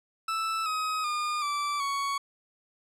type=tone with pitch steps; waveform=40% pulse; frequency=1318.5 / 1264.8 / 1213.3 / 1163.8 / 1116.4 Hz; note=E6 / D#6 / D#6 / D6 / C#6; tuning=0 / +28 / -44 / -16 / +12 cents; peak=-27 dBFS; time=0.28-2.18 s; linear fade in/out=5 ms; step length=380 ms; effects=low-pass 9000 Hz 12 dB/octave